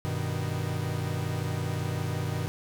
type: chord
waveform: 45% pulse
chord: G augmented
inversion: none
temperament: equal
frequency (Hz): 98 / 123.47 / 155.56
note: G2 / B2 / D#3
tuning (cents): 0 / 0 / 0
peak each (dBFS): -33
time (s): 0.05-2.48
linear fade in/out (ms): 0
effects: none